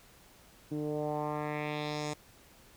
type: tone with low-pass filter sweep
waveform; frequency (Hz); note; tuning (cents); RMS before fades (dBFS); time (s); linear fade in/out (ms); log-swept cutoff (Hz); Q
10% pulse; 149.8; D3; +35; -35; 0.71-2.14; 10; 300 to 7700; 2.1
effects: pink hiss -59 dBFS RMS until 2.76 s